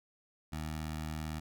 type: tone with notch filter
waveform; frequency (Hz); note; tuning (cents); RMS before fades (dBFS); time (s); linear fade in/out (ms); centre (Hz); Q
15% pulse; 77.78; D#2; 0; -39; 0.52-1.4; 10; 420; 1.3
effects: none